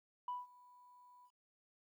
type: tone with ADSR envelope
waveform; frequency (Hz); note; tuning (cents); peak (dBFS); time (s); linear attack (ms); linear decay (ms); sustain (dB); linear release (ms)
sine; 987.8; B5; 0; -36; 0.28-1.31; 3; 180; -24; 62
effects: tanh soft clip ceiling -35 dBFS + 13-bit